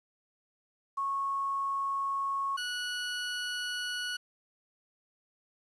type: tone pair in turn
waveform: sine / 20% pulse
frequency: 1100 / 1468.3 Hz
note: C#6 / F#6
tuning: -14 / -14 cents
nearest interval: perfect fourth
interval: 500 cents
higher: second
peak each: -29 / -28 dBFS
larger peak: second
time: 0.97-2.57 / 2.57-4.17 s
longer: neither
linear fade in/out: 10 ms
effects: resampled to 22050 Hz + 10-bit